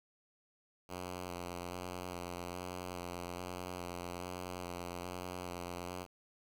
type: tone with vibrato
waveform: 5% pulse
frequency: 89.1 Hz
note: F2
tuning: 35 cents sharp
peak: -30 dBFS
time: 0.88-6.07 s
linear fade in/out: 50 ms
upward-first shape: square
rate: 1.2 Hz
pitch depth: 20 cents each way
effects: 10-bit